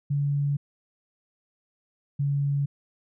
sine tone pair in turn, 142.7 / 141.47 Hz, D3 / C#3, -49 / +36 cents, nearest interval unison, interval 15 cents, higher first, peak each -22 dBFS, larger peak neither, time 0.1-0.57 / 2.19-2.66 s, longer neither, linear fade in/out 10 ms, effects none

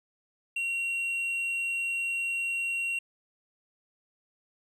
sine tone with hard clipping, 2745 Hz, F7, 31 cents flat, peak -29 dBFS, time 0.56-2.99 s, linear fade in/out 5 ms, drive 3 dB, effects none

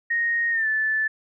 sine tone with pitch glide, 1864.7 to 1749.9 Hz, A#6 to A6, 0 to -10 cents, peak -20 dBFS, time 0.1-1.08 s, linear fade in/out 10 ms, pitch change -110 cents, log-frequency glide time 0.51-0.67 s, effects none

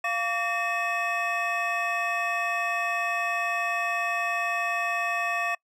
triangle tone cluster, 695 / 1142 / 1825 / 2563 Hz, F5 / D6 / A#6 / E7, -9 / -49 / -37 / -49 cents, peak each -29 dBFS, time 0.04-5.55 s, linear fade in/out 5 ms, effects noise-tail reverb RT60 0.1 s tail -26 dB re dry

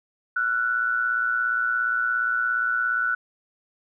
sine tone pair together, 1362.8 / 1480 Hz, F6 / F#6, -43 / 0 cents, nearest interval minor second, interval 143 cents, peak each -27 / -22 dBFS, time 0.36-3.15 s, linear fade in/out 5 ms, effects none

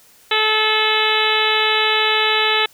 harmonic tone, 433.4 Hz, A4, 26 cents flat, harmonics 1 / 2 / 3 / 4 / 5 / 6 / 7 / 8 / 9, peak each -23 / -23 / -23 / -23 / -23 / -23 / -23 / -23 / -23 dBFS, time 0.31-2.66 s, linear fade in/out 5 ms, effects white hiss -50 dBFS RMS until 2.73 s

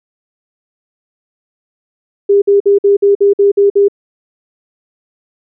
sine tone bursts, 402 Hz, G4, 44 cents sharp, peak -5 dBFS, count 9, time 2.29-3.884 s, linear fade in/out 10 ms, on 130 ms, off 53 ms, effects none

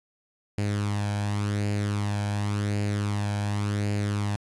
sawtooth tone with flanger, 102.7 Hz, G#2, 19 cents flat, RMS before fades -27 dBFS, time 0.58-4.36 s, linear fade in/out 0 ms, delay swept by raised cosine 0.42 to 1.27 ms, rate 0.9 Hz, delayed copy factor +0.55, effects resampled to 24000 Hz

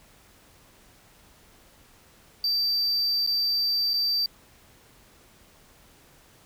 triangle tone with dropouts, 4661 Hz, D8, 14 cents flat, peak -21 dBFS, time 2.44-4.26 s, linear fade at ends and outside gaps 2 ms, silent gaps 3.265-3.273 / 3.935-3.939 s, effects pink hiss -56 dBFS RMS until 6.45 s

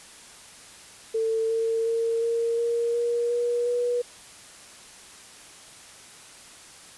sine tone with pitch steps, 447.5 / 452.7 / 458 / 463.3 / 468.7 / 474.1 / 479.6 / 485.2 Hz, A4 / A4 / A#4 / A#4 / A#4 / A#4 / A#4 / B4, +29 / +49 / -31 / -11 / +9 / +29 / +49 / -31 cents, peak -22 dBFS, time 1.14-4.02 s, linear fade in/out 10 ms, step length 360 ms, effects white hiss -47 dBFS RMS until 6.97 s + resampled to 24000 Hz

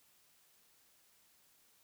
silence, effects white hiss -69 dBFS RMS until 1.83 s

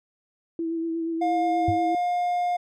sine tone with vibrato, 329.6 Hz, E4, in tune, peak -25 dBFS, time 0.59-1.95 s, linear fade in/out 2 ms, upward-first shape sine, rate 8.4 Hz, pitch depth 23 cents each way
triangle tone, 710 Hz, F5, 28 cents sharp, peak -20 dBFS, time 1.21-2.57 s, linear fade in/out 10 ms
sine tone with exponential decay, 98.6 Hz, G2, 11 cents sharp, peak -19 dBFS, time 1.68-1.8 s, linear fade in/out 5 ms, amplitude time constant 26 ms
effects none

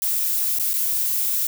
violet noise with dropouts, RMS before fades -22 dBFS, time 0.02-1.47 s, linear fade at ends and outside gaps 1 ms, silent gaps 0.587-0.597 / 0.734-0.739 s, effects none

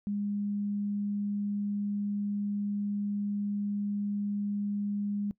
sine tone, 204.1 Hz, G#3, 30 cents flat, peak -29 dBFS, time 0.07-5.31 s, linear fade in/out 0 ms, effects noise-tail reverb RT60 0.1 s tail -21 dB re dry

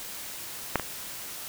clicks, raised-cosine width 0.5 ms, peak -7 / -16 dBFS, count 2, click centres 0.757 / 0.797 s, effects white hiss -39 dBFS RMS until 1.48 s

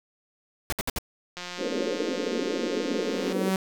pink noise bursts, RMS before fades -28 dBFS, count 4, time 0.7-0.985 s, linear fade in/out 0 ms, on 24 ms, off 63 ms
click train, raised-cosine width 0.2 ms, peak -19 dBFS, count 349, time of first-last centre 1.37-3.325 s, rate 178 Hz
white band-pass noise, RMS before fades -29 dBFS, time 1.57-3.52 s, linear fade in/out 50 ms, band 210 to 550 Hz, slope 96 dB/octave
sawtooth tone with exponential growth, 190 Hz, F#3, 46 cents sharp, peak -18 dBFS, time 2.64-3.56 s, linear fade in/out 2 ms, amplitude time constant 200 ms
effects none

